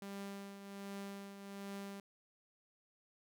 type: tone with tremolo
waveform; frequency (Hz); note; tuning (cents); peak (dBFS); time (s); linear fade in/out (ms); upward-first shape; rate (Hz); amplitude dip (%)
sawtooth; 198.5; G3; +22; -39; 0.02-2; 2; triangle; 1.3; 60
effects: none